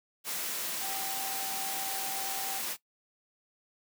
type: tone in noise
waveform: sine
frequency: 777 Hz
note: G5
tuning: 16 cents flat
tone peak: -39 dBFS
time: 0.8-2.62 s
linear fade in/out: 50 ms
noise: white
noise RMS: -35 dBFS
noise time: 0.24-2.77 s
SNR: -7 dB
effects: noise-tail reverb RT60 0.1 s tail -17 dB re dry + high-pass 200 Hz 12 dB/octave